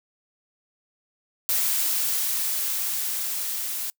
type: noise with level ramp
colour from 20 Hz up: blue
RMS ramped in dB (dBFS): -23 to -30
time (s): 1.49-3.9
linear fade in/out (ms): 0
effects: noise-tail reverb RT60 0.1 s tail -26 dB re dry